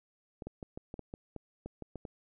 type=clicks; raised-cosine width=2 ms; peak=-28 dBFS; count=12; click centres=0.422 / 0.47 / 0.628 / 0.775 / 0.941 / 0.993 / 1.139 / 1.363 / 1.66 / 1.823 / 1.957 / 2.052 s; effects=none